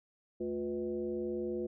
sine tone with frequency modulation, 356.6 Hz, F4, 36 cents sharp, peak -33 dBFS, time 0.4-1.67 s, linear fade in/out 10 ms, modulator 138 Hz, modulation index 1, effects none

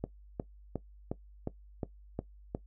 click train, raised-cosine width 2 ms, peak -20 dBFS, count 8, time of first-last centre 0.04-2.549 s, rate 2.79 Hz, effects noise-tail reverb RT60 0.1 s tail -17 dB re dry + added 50 Hz sine -52 dBFS peak until 2.66 s

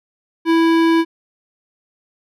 sine tone with hard clipping, 329.6 Hz, E4, in tune, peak -13 dBFS, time 0.45-1.05 s, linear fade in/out 50 ms, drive 17 dB, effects none

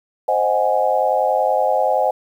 sine chord, Ab dominant seventh, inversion first, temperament equal, 523.3 / 622.3 / 740 / 830.6 Hz, C5 / Eb5 / Gb5 / Ab5, 0 / 0 / 0 / 0 cents, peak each -20 dBFS, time 0.28-2.11 s, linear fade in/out 5 ms, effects 8-bit

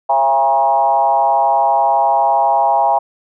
sine tone with frequency modulation, 813 Hz, G#5, 37 cents flat, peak -10 dBFS, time 0.09-2.99 s, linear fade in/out 10 ms, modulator 135 Hz, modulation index 1.2, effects none

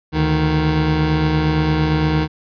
25% pulse tone pair together, 73.41 / 155.56 Hz, D2 / D#3, 0 / 0 cents, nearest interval octave + minor second, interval 1300 cents, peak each -17 / -12 dBFS, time 0.12-2.28 s, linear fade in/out 50 ms, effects resampled to 11025 Hz

